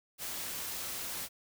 white noise, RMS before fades -39 dBFS, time 0.18-1.29 s, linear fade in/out 50 ms, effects none

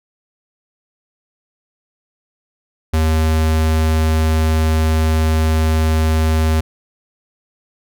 square tone, 79.2 Hz, D#2, 31 cents sharp, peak -13 dBFS, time 2.93-6.61 s, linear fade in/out 10 ms, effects none

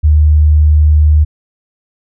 sine tone, 75.9 Hz, D#2, 42 cents flat, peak -4 dBFS, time 0.03-1.25 s, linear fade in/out 20 ms, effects none

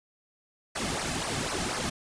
pink noise with flanger, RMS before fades -31 dBFS, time 0.75-1.9 s, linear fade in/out 10 ms, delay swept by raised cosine 0.27 to 2.17 ms, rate 4 Hz, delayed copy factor -0.75, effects resampled to 22050 Hz

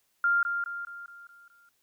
sine tone with echo, 1396.9 Hz, F6, in tune, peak -21 dBFS, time 0.24-0.43 s, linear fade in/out 2 ms, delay 210 ms, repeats 6, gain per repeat -6 dB, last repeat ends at 1.69 s, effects white hiss -72 dBFS RMS until 1.82 s

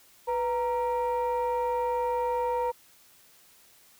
sine tone pair together, 493.9 / 932.4 Hz, B4 / A#5, 0 / 0 cents, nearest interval major seventh, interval 1100 cents, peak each -26 dBFS, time 0.27-2.72 s, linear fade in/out 20 ms, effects tanh soft clip ceiling -22 dBFS + white hiss -58 dBFS RMS until 3.99 s

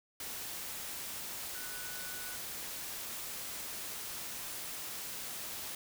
sine tone in noise, 1480 Hz, F#6, in tune, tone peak -48 dBFS, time 1.55-2.36 s, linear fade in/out 2 ms, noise white, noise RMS -42 dBFS, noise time 0.2-5.75 s, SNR -9 dB, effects none

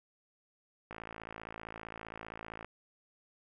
click train, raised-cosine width 0.5 ms, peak -28 dBFS, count 97, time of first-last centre 0.91-2.646 s, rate 55.3 Hz, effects none

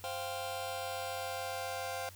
sawtooth chord, C suspended fourth, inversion none, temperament just, 523.3 / 697.7 / 784.9 Hz, C5 / F5 / G5, 0 / -2 / +2 cents, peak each -37 / -37 / -38 dBFS, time 0.04-2.09 s, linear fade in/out 0 ms, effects added 93 Hz sine -53 dBFS peak until 2.15 s + white hiss -56 dBFS RMS until 2.15 s

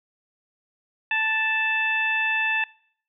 harmonic tone, 880 Hz, A5, in tune, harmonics 1 / 2 / 3 / 4, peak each -30 / -24 / -24 / -37 dBFS, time 1.11-2.64 s, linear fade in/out 2 ms, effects noise-tail reverb RT60 0.6 s tail -23 dB re dry

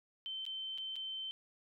sine tone with dropouts, 3092 Hz, G7, 24 cents flat, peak -39 dBFS, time 0.26-1.31 s, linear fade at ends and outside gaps 0 ms, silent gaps 0.453-0.464 / 0.777-0.783 / 0.957-0.963 s, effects none

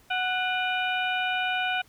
harmonic tone with a mistuned harmonic, 740 Hz, F#5, in tune, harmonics 1 / 2 / 3 / 4 / 5, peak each -29 / -29 / -31 / -33 / -42 dBFS, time 0.1-1.82 s, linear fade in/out 10 ms, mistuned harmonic 3, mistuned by +150 cents, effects pink hiss -59 dBFS RMS until 1.88 s

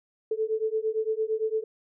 sine beating tone pair, 434.4 / 443.2 Hz, A4 / A4, -22 / +13 cents, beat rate 8.8 Hz, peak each -28 dBFS, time 0.31-1.64 s, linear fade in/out 5 ms, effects none

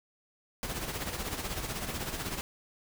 pink noise with tremolo, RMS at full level -34 dBFS, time 0.63-2.41 s, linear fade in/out 0 ms, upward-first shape sine, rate 16 Hz, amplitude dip 55%, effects none

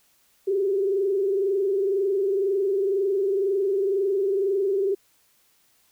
sine tone with frequency modulation, 392 Hz, G4, in tune, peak -20 dBFS, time 0.47-4.95 s, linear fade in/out 10 ms, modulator 22 Hz, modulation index 0.86, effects white hiss -63 dBFS RMS until 5.91 s

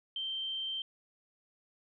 sine tone, 3132 Hz, G7, 2 cents flat, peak -34 dBFS, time 0.16-0.82 s, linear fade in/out 2 ms, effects none

